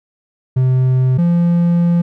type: tone pair in turn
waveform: triangle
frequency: 128.9 / 172.06 Hz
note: C3 / F3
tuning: -26 / -26 cents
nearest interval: perfect fourth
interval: 500 cents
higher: second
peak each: -8 dBFS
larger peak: neither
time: 0.56-1.18 / 1.18-2.02 s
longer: second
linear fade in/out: 10 ms
effects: none